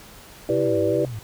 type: chord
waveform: sine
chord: E minor seventh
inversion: none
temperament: equal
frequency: 329.6 / 392 / 493.9 / 587.3 Hz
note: E4 / G4 / B4 / D5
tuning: 0 / 0 / 0 / 0 cents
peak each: -24 dBFS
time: 0.49-1.05 s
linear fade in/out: 2 ms
type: tone with vibrato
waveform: sine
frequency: 116.54 Hz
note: A#2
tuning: in tune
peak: -29 dBFS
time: 0.5-1.19 s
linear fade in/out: 0 ms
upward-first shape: sine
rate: 2.4 Hz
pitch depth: 250 cents each way
effects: pink hiss -45 dBFS RMS until 1.23 s